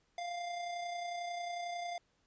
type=tone with amplitude modulation; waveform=square; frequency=698.5 Hz; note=F5; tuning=in tune; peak=-37 dBFS; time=0.18-1.98 s; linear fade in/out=2 ms; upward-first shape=sine; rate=31.1 Hz; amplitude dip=35%; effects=pink hiss -75 dBFS RMS until 2.26 s + resampled to 16000 Hz